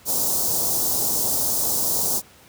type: band-stop noise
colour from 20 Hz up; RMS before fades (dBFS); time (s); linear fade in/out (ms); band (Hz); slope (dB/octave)
white; -22; 0.05-2.22; 50; 910 to 5100; 24
effects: pink hiss -50 dBFS RMS until 2.48 s + high-pass 60 Hz 12 dB/octave